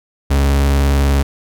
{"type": "tone with vibrato", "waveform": "40% pulse", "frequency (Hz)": 69.3, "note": "C#2", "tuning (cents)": 0, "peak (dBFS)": -10, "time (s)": [0.3, 1.23], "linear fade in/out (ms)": 10, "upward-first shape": "square", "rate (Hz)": 20, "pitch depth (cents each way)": 46, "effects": []}